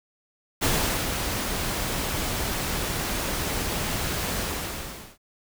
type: noise with ADSR envelope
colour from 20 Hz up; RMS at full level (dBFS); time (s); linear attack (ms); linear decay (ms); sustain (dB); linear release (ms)
pink; -22; 0.61-5.18; 25; 430; -6; 790
effects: none